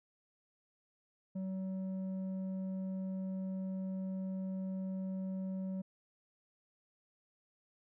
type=tone with low-pass filter; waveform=square; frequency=189.2 Hz; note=F#3; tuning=39 cents sharp; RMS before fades=-39 dBFS; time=1.35-5.82 s; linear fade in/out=10 ms; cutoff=390 Hz; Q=2.4; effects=none